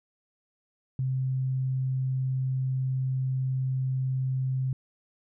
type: tone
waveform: sine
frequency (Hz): 130.81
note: C3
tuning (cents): 0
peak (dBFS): -25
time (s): 0.99-4.73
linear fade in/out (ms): 2
effects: none